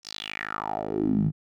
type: tone with band-pass filter sweep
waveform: 10% pulse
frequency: 52.7 Hz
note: G#1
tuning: 26 cents sharp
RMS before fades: -28 dBFS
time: 0.03-1.32 s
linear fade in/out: 50 ms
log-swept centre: 5700 to 140 Hz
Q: 5.2
effects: none